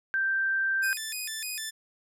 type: tone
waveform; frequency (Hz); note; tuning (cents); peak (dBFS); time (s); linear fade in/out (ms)
sine; 1568; G6; 0; -24; 0.14-0.93; 0
type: tone with vibrato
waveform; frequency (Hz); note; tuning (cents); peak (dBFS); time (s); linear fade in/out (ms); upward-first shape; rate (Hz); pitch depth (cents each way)
10% pulse; 2093; C7; 0; -24; 0.82-1.71; 20; square; 3.3; 300
effects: none